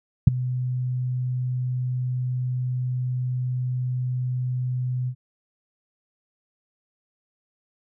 sine tone with ADSR envelope, 126.1 Hz, B2, 36 cents sharp, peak -3 dBFS, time 0.27-5.15 s, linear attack 6 ms, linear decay 11 ms, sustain -20 dB, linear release 71 ms, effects tanh soft clip ceiling 0 dBFS

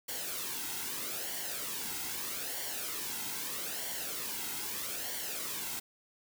white noise with flanger, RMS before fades -38 dBFS, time 0.08-5.8 s, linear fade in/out 10 ms, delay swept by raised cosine 0.78 to 1.73 ms, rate 0.79 Hz, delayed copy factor -0.6, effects none

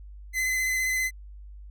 45% pulse tone with vibrato, 2038 Hz, C7, 46 cents flat, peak -24 dBFS, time 0.33-1.11 s, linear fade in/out 50 ms, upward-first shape sine, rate 15 Hz, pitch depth 18 cents each way, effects added 50 Hz sine -41 dBFS peak until 1.7 s

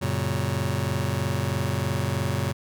sawtooth chord, F# major, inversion none, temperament just, 92.5 / 115.62 / 138.75 Hz, F#2 / A#2 / C#3, 0 / -14 / +2 cents, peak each -24 dBFS, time 0.01-2.53 s, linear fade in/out 20 ms, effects none

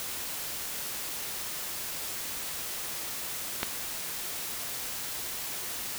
click, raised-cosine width 0.3 ms, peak -11 dBFS, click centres 3.631 s, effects white hiss -36 dBFS RMS until 5.98 s

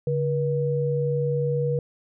sine tone pair together, 143.09 / 481.3 Hz, D3 / B4, -45 / -45 cents, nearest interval octave + major sixth, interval 2100 cents, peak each -24 dBFS, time 0.07-1.79 s, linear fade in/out 2 ms, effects none

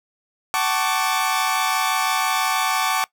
sawtooth chord, D major seventh, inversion first, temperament equal with one note detuned, 754.7 / 880 / 1108.7 / 1174.7 Hz, F#5 / A5 / C#6 / D6, +34 / 0 / 0 / 0 cents, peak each -21 dBFS, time 0.54-3.04 s, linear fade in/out 0 ms, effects noise-tail reverb RT60 0.1 s tail -21 dB re dry

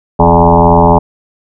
sine tone with frequency modulation, 509 Hz, C5, 48 cents flat, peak -3 dBFS, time 0.19-0.99 s, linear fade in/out 10 ms, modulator 83.5 Hz, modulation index 5.5, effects none

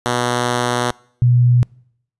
5% pulse / sine tone pair in turn, 122.2 / 122.2 Hz, B2 / B2, -18 / -18 cents, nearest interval unison, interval 0 cents, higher neither, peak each -5 / -9 dBFS, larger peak first, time 0.06-0.91 / 1.22-1.63 s, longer first, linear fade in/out 0 ms, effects noise-tail reverb RT60 0.7 s tail -26 dB re dry + resampled to 24000 Hz

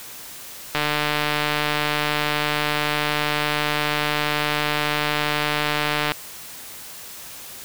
click train, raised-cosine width 0.3 ms, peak -5 dBFS, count 801, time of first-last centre 0.75-6.119 s, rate 149 Hz, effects white hiss -38 dBFS RMS until 7.64 s

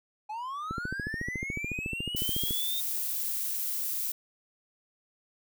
triangle linear sweep, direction up, 829 to 3698 Hz, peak -32 dBFS, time 0.29-2.81 s, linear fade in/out 10 ms
click train, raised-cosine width 3 ms, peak -22 dBFS, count 26, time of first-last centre 0.71-2.509 s, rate 13.9 Hz
violet noise, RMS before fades -32 dBFS, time 2.16-4.12 s, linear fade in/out 5 ms
effects none

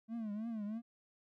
triangle tone with vibrato, 218.4 Hz, A3, 13 cents flat, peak -36 dBFS, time 0.08-0.82 s, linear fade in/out 50 ms, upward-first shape triangle, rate 3.1 Hz, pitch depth 140 cents each way, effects none

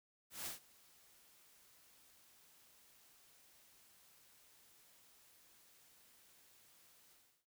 white noise with ADSR envelope, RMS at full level -43 dBFS, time 0.3-7.46 s, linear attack 160 ms, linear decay 130 ms, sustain -24 dB, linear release 350 ms, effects none

